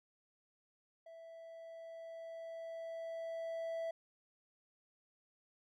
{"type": "tone with level ramp", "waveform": "triangle", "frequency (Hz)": 659.3, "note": "E5", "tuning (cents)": 0, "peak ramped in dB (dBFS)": [-50, -35], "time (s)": [1.06, 3.91], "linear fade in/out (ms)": 5, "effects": []}